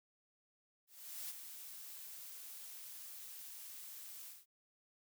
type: noise with ADSR envelope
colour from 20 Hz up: blue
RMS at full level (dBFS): -44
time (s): 0.87-4.46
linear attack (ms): 430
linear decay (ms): 20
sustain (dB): -7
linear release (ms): 190
effects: none